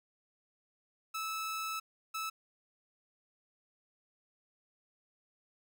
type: tone bursts at uneven times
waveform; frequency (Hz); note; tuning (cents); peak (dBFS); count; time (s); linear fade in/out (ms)
sawtooth; 1307; E6; -15; -32; 2; 1.14-1.8 / 2.14-2.3; 10
effects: none